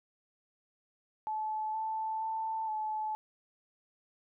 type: tone with pitch steps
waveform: sine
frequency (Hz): 865 / 879 / 886 / 863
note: A5 / A5 / A5 / A5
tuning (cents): -30 / -2 / +12 / -34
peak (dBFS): -32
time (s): 1.27-3.15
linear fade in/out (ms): 0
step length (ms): 470
effects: none